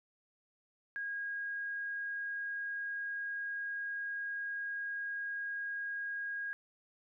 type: tone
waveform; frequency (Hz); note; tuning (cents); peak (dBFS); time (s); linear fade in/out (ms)
sine; 1635; G#6; -28; -36; 0.96-6.53; 0
effects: none